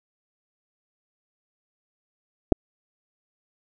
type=clicks; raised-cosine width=2 ms; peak=-3 dBFS; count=2; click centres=2.521 / 2.524 s; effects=none